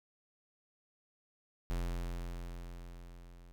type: tone with level ramp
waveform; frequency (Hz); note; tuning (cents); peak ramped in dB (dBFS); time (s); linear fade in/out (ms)
square; 43.36; F1; -12; -33 to -54; 1.7-3.52; 0
effects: none